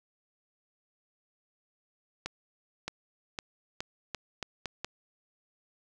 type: accelerating click train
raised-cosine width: 0.2 ms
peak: -17 dBFS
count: 8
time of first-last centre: 2.26-4.846 s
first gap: 620 ms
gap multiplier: 0.82
effects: none